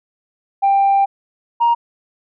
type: tone pair in turn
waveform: sine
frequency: 790 / 939.7 Hz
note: G5 / A#5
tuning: +13 / +14 cents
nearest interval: minor third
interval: 301 cents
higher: second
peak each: -9 dBFS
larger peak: neither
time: 0.62-1.06 / 1.6-1.75 s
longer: first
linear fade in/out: 20 ms
effects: tanh soft clip ceiling -8 dBFS